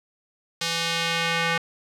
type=tone with band-pass filter sweep; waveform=square; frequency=167 Hz; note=E3; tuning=23 cents sharp; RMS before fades=-25 dBFS; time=0.61-1.58 s; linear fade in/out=5 ms; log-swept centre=4400 to 2000 Hz; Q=1.2; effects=none